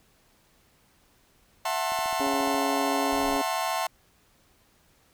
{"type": "chord", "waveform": "40% pulse", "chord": "F# half-diminished seventh", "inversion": "third", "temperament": "just", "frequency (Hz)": [666, 740, 888, 1065.6], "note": ["E5", "F#5", "A5", "C6"], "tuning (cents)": [18, 0, 16, 31], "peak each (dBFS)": -31, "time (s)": [1.65, 3.87], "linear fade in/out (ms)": 5}
{"type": "click train", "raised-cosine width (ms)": 2, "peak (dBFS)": -32, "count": 10, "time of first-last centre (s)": [1.92, 2.545], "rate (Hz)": 14.4}
{"type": "harmonic tone", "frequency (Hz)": 138.59, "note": "C#3", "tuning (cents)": 0, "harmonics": [2, 3, 4, 5, 6, 7], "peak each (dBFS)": [-29, -33, -35, -37, -39, -40], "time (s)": [2.2, 3.42], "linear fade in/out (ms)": 10}
{"type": "noise", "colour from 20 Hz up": "brown", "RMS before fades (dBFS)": -42, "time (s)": [3.12, 3.37], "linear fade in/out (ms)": 10}
{"effects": ["pink hiss -63 dBFS RMS until 5.13 s"]}